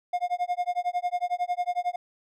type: tone with tremolo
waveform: triangle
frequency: 713 Hz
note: F5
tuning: 36 cents sharp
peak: -20 dBFS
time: 0.13-1.96 s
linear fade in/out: 5 ms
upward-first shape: sine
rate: 11 Hz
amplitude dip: 100%
effects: none